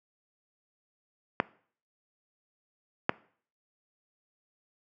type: clicks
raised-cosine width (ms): 0.5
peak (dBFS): -7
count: 2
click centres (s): 1.401 / 3.094
effects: noise-tail reverb RT60 0.5 s tail -21 dB re dry + high-pass 150 Hz 12 dB/octave